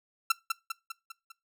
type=tone with echo; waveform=sawtooth; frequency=1348 Hz; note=E6; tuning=38 cents sharp; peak=-17 dBFS; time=0.3-0.32 s; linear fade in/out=5 ms; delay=200 ms; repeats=5; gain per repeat=-5 dB; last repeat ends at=1.32 s; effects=noise-tail reverb RT60 0.2 s tail -20 dB re dry